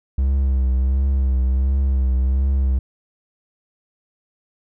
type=tone with vibrato; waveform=triangle; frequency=65.9 Hz; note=C2; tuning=13 cents sharp; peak=-13 dBFS; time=0.18-2.79 s; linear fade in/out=5 ms; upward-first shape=triangle; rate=1.4 Hz; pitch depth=64 cents each way; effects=none